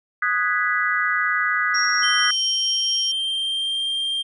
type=chord; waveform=sine; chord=G# minor seventh; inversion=second; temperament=equal; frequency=1244.5 / 1480 / 1661.2 / 1975.5 Hz; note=D#6 / F#6 / G#6 / B6; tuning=0 / 0 / 0 / 0 cents; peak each=-24 dBFS; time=0.22-2.31 s; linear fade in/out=5 ms
type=tone with tremolo; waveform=sine; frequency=5590 Hz; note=F8; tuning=1 cent sharp; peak=-21 dBFS; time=1.74-3.12 s; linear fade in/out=10 ms; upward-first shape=triangle; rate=4.4 Hz; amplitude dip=25%
type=tone with pitch glide; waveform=triangle; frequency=3108 to 3184 Hz; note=G7 to G7; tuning=-16 to +26 cents; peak=-20 dBFS; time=2.02-4.23 s; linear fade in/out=20 ms; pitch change=+42 cents; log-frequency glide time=2.15-3.86 s
effects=resampled to 24000 Hz